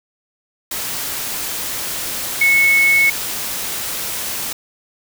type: tone in noise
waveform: sine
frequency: 2200 Hz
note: C#7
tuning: 14 cents flat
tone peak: -10 dBFS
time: 2.41-3.1 s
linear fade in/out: 5 ms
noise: white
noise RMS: -24 dBFS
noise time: 0.71-4.53 s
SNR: +11 dB
effects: none